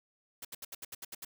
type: noise bursts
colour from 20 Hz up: white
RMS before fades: -43 dBFS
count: 9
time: 0.42-1.249 s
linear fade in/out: 5 ms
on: 29 ms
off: 71 ms
effects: none